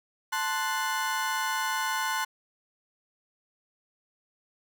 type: chord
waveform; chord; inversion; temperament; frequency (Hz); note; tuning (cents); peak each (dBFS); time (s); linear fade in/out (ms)
35% pulse; F# diminished; first; equal; 880 / 1046.5 / 1480; A5 / C6 / F#6; 0 / 0 / 0; -30; 0.32-2.25; 10
effects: none